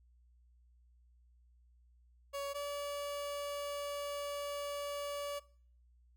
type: tone pair in turn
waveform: 30% pulse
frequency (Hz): 562 / 574.1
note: C#5 / D5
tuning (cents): +24 / -39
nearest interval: unison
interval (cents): 37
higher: second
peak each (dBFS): -35 / -35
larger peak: neither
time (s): 2.33-2.54 / 2.54-5.4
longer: second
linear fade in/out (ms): 20
effects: noise-tail reverb RT60 0.5 s tail -21 dB re dry + added 60 Hz sine -63 dBFS peak until 6.16 s